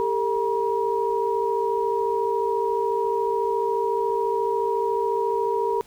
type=tone cluster; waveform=sine; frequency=399.7 / 453.8 / 956 Hz; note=G4 / A#4 / A#5; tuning=+34 / -47 / +43 cents; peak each=-25 dBFS; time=0-5.81 s; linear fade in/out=0 ms; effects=pink hiss -53 dBFS RMS until 5.86 s